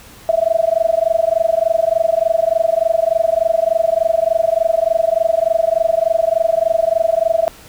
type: tone with amplitude modulation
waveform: sine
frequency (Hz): 659.3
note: E5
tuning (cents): 0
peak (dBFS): -8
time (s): 0.29-7.48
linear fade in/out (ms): 0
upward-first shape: sine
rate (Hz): 23.4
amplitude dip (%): 100
effects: pink hiss -41 dBFS RMS until 7.68 s